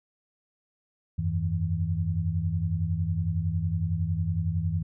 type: tone cluster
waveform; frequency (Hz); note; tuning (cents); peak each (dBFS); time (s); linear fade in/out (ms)
sine; 86.1 / 97 / 161.6; F2 / G2 / E3; -24 / -18 / -34; -29; 1.18-4.83; 10
effects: none